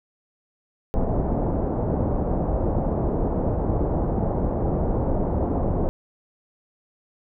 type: low-pass noise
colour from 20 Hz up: pink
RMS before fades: -23 dBFS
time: 0.94-5.89 s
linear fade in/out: 0 ms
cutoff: 770 Hz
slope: 24 dB/octave
effects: none